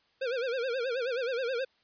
square tone with vibrato, 498 Hz, B4, 14 cents sharp, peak -30 dBFS, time 0.21-1.65 s, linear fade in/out 10 ms, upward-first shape sine, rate 9.4 Hz, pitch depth 140 cents each way, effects white hiss -69 dBFS RMS until 1.83 s + resampled to 11025 Hz

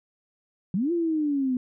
sine linear two-way sweep, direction up then down, 167.1 to 349.2 to 247.4 Hz, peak -22 dBFS, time 0.74-1.57 s, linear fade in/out 2 ms, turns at 0.92 s, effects none

